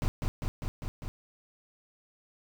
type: noise with echo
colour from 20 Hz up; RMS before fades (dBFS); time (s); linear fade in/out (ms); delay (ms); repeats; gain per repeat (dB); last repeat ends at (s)
brown; -27; 0.02-0.08; 0; 200; 5; -2; 1.08
effects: none